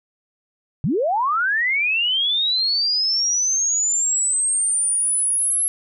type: linear sweep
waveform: sine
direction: up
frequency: 117.2 to 11175 Hz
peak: -17 dBFS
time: 0.84-5.68 s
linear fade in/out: 0 ms
effects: none